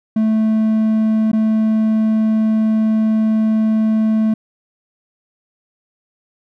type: tone with dropouts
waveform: triangle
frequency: 218.9 Hz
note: A3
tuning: 9 cents flat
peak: -10 dBFS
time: 0.16-4.34 s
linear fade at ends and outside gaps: 5 ms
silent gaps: 1.317-1.33 s
effects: none